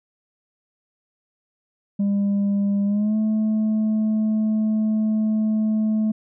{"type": "tone with pitch glide", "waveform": "sine", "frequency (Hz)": [200.9, 216.6], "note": ["G3", "A3"], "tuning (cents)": [43, -27], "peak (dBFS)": -15, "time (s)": [1.99, 6.12], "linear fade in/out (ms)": 10, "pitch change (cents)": 130, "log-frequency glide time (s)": [2.85, 3.16], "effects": ["tanh soft clip ceiling -17 dBFS"]}